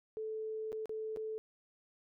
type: tone with dropouts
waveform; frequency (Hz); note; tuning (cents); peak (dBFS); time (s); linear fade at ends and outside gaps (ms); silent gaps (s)
sine; 437.1; A4; -11; -37; 0.17-1.38; 0; 0.72-0.728 / 0.857-0.894 / 1.162-1.171
effects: none